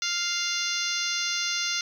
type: harmonic tone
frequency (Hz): 698.5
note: F5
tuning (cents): 0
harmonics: 2 / 3 / 4 / 5 / 6 / 7 / 8 / 9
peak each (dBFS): -34 / -34 / -34 / -34 / -34 / -34 / -34 / -34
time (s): 0.02-1.81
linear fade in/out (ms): 2
effects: 9-bit